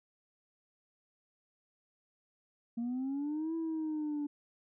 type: linear two-way sweep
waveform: sine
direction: up then down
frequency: 230 to 329.6 to 289.3 Hz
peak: -31 dBFS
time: 2.77-4.27 s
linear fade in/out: 10 ms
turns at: 3.55 s
effects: tanh soft clip ceiling -31 dBFS